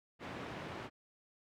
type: band-pass noise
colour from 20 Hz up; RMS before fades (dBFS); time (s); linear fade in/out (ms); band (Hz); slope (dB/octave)
pink; -45; 0.19-0.9; 50; 120 to 2400; 12
effects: none

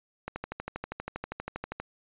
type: click train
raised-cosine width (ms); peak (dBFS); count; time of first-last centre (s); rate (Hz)
0.5; -19; 20; 0.28-1.8; 12.5
effects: resampled to 8000 Hz

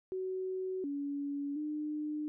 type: tone with pitch steps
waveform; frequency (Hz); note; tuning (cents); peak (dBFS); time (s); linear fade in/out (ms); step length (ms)
sine; 374.4 / 284 / 301.5; F#4 / C#4 / D4; +20 / +42 / +46; -34; 0.12-2.28; 0; 720
effects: none

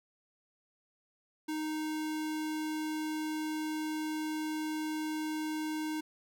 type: tone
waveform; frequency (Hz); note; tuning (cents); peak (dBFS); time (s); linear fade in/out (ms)
square; 310; D#4; -6; -34; 1.48-6.01; 10
effects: none

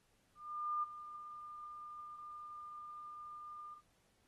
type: tone with ADSR envelope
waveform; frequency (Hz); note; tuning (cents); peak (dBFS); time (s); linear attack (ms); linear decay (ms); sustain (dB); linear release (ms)
sine; 1204; D6; +43; -33; 0.35-3.82; 480; 17; -14; 96
effects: pink hiss -75 dBFS RMS until 4.27 s + AAC 32 kbps

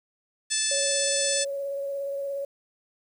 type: harmonic tone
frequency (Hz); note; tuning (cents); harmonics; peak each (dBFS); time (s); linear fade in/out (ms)
876; A5; -8; 2 / 3 / 4 / 5 / 6 / 7 / 8 / 9 / 10; -35 / -37 / -33 / -34 / -32 / -32 / -38 / -29 / -31; 0.5-1.45; 20
type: tone with vibrato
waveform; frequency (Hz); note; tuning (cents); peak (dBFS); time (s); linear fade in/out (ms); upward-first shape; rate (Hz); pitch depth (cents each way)
sine; 557; C#5; +8; -28; 0.71-2.45; 5; sine; 17; 16
effects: 9-bit

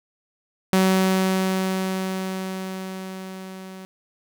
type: tone with level ramp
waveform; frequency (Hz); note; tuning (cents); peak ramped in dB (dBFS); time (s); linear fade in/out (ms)
sawtooth; 188.7; F#3; +34; -11 to -33; 0.73-3.85; 0
effects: none

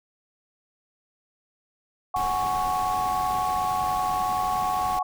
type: chord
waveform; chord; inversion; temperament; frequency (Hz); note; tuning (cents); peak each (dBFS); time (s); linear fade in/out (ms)
sine; F# suspended second; none; equal; 740 / 830.6 / 1108.7; F#5 / G#5 / C#6; 0 / 0 / 0; -26 / -29 / -27; 2.14-5.03; 5
type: noise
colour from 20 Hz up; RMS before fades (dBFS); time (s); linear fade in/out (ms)
pink; -37; 2.16-4.99; 2
effects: none

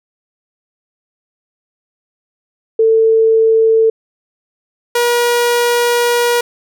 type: tone pair in turn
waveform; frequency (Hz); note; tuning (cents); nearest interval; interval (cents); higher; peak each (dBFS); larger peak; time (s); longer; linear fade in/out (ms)
sine / sawtooth; 446.5 / 479.3; A4 / A#4; +25 / +48; minor second; 123; second; -7; neither; 2.79-3.9 / 4.95-6.41; second; 5
effects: none

